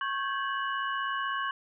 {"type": "tone cluster", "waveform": "sine", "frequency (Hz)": [1097, 1564, 1680, 2944], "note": ["C#6", "G6", "G#6", "F#7"], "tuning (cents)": [-18, -4, 19, -9], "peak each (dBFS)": [-31, -35, -38, -40], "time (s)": [0.01, 1.51], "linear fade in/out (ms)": 2, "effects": []}